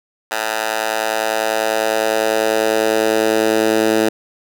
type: tone with high-pass filter sweep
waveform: 10% pulse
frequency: 110 Hz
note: A2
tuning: in tune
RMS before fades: -17 dBFS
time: 0.31-4.09 s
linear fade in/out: 5 ms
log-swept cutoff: 950 to 310 Hz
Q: 1.5
effects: none